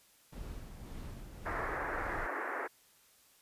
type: noise with tremolo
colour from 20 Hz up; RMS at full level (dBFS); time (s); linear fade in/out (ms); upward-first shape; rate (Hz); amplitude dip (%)
brown; -43; 0.32-2.27; 10; sine; 1.8; 45
type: band-pass noise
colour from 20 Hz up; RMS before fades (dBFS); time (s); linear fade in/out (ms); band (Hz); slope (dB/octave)
white; -38; 1.45-2.68; 20; 290 to 1900; 48
effects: white hiss -65 dBFS RMS until 3.41 s + resampled to 32000 Hz